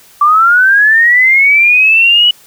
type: linear sweep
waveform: sine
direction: up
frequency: 1155 to 2960 Hz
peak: -4 dBFS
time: 0.21-2.31 s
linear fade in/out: 5 ms
effects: white hiss -42 dBFS RMS until 2.46 s